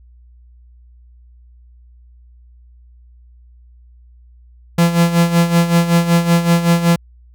45% pulse tone with tremolo, 170 Hz, F3, 46 cents flat, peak -8 dBFS, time 4.78-6.96 s, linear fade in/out 5 ms, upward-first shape sine, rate 5.3 Hz, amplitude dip 70%, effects added 60 Hz sine -42 dBFS peak until 7.34 s

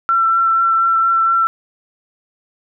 sine tone with vibrato, 1347 Hz, E6, 37 cents sharp, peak -11 dBFS, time 0.09-1.47 s, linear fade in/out 0 ms, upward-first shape sine, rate 4.2 Hz, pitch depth 13 cents each way, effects none

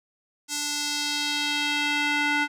square tone with band-pass filter sweep, 292.9 Hz, D4, 5 cents flat, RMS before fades -26 dBFS, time 0.48-2.48 s, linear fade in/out 50 ms, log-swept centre 6900 to 1800 Hz, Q 1.5, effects none

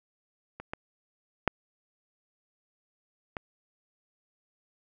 clicks, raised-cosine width 0.5 ms, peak -25 / -19 / -7 / -19 dBFS, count 4, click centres 0.6 / 0.735 / 1.477 / 3.368 s, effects none

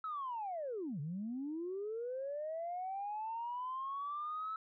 sine linear two-way sweep, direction down then up, 1312 to 136.6 to 1312 Hz, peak -37 dBFS, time 0.04-4.56 s, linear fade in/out 2 ms, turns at 1 s, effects tanh soft clip ceiling -33 dBFS

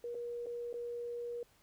sine tone with dropouts, 477 Hz, A#4, 40 cents sharp, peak -38 dBFS, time 0.04-1.43 s, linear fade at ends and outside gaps 2 ms, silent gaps 0.146-0.151 / 0.46-0.467 / 0.729-0.74 s, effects pink hiss -68 dBFS RMS until 1.62 s

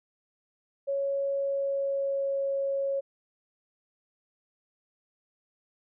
sine tone with pitch glide, 554.4 to 550.3 Hz, C#5 to C#5, 0 to -13 cents, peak -26 dBFS, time 0.87-3.01 s, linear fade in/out 20 ms, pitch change -13 cents, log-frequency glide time 1.35-2.41 s, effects none

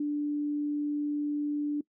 sine tone, 293.7 Hz, D4, in tune, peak -27 dBFS, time 0-1.81 s, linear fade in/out 5 ms, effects noise-tail reverb RT60 0.1 s tail -21 dB re dry

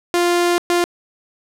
sawtooth tone bursts at uneven times, 349.2 Hz, F4, in tune, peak -10 dBFS, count 2, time 0.14-0.58 / 0.7-0.84 s, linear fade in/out 0 ms, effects low-pass 12000 Hz 12 dB/octave

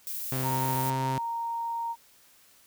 violet noise, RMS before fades -35 dBFS, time 0.07-0.9 s, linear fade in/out 0 ms
sawtooth tone with pitch glide, 130.81 to 131.8 Hz, C3 to C3, 0 to +13 cents, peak -25 dBFS, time 0.32-1.18 s, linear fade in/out 0 ms, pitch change +13 cents, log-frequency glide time 0.78-0.93 s
sine tone, 928 Hz, A#5, 8 cents flat, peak -29 dBFS, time 0.42-1.96 s, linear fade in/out 50 ms
effects white hiss -59 dBFS RMS until 2.66 s

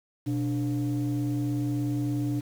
sine tone pair together, 123.49 / 293.7 Hz, B2 / D4, 0 / 0 cents, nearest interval octave + minor third, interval 1500 cents, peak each -26 dBFS, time 0.26-2.41 s, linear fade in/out 20 ms, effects tanh soft clip ceiling -22 dBFS + 8-bit

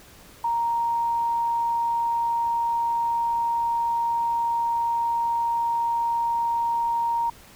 sine tone, 933 Hz, A#5, 1 cent sharp, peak -21 dBFS, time 0.44-7.3 s, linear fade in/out 5 ms, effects pink hiss -49 dBFS RMS until 7.55 s

